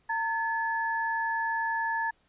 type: tone pair together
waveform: sine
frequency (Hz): 911 / 1719.7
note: A#5 / A6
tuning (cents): -40 / -40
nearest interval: major seventh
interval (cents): 1100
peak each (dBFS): -29 / -30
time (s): 0.09-2.11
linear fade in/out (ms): 10
effects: pink hiss -68 dBFS RMS until 2.28 s + resampled to 8000 Hz